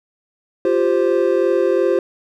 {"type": "chord", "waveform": "triangle", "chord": "F suspended second", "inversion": "none", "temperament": "equal", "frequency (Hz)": [349.2, 392, 523.3], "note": ["F4", "G4", "C5"], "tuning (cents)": [0, 0, 0], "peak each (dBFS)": -16, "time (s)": [0.65, 1.99], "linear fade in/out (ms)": 2, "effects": []}